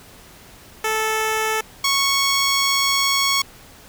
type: tone pair in turn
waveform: 10% pulse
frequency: 437.9 / 1105.8 Hz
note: A4 / C#6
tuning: -8 / -5 cents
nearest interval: octave + major third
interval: 1603 cents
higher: second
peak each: -11 / -8 dBFS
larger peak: second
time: 0.84-1.61 / 1.84-3.42 s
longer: second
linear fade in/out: 5 ms
effects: pink hiss -45 dBFS RMS until 3.88 s